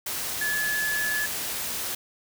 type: tone in noise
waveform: sine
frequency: 1713 Hz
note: A6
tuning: 47 cents flat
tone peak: -25 dBFS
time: 0.41-1.26 s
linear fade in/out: 5 ms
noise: white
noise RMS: -31 dBFS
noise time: 0.06-1.95 s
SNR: +3 dB
effects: none